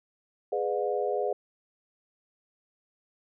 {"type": "chord", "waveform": "sine", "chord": "G# diminished seventh", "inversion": "none", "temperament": "just", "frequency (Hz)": [415.3, 498.4, 598, 717.6], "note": ["G#4", "B4", "D5", "F5"], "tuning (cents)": [0, 16, 31, 47], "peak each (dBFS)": [-30, -31, -33, -33], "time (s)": [0.52, 1.33], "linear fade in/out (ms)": 5, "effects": []}